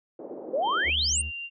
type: band-pass noise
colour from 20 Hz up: pink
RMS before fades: -39 dBFS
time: 0.19-0.9 s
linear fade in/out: 2 ms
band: 310 to 580 Hz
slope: 24 dB/octave
type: exponential sweep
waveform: sine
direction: up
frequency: 493.9 to 9397 Hz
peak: -23 dBFS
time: 0.53-1.22 s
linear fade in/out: 10 ms
type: tone with pitch glide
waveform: sine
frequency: 3136 to 2778 Hz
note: G7 to F7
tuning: 0 to -10 cents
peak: -33 dBFS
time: 0.62-1.5 s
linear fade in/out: 50 ms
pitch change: -210 cents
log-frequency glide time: 1.12-1.18 s
type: tone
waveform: triangle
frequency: 75.6 Hz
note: D#2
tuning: 49 cents flat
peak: -30 dBFS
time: 0.84-1.32 s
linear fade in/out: 50 ms
effects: none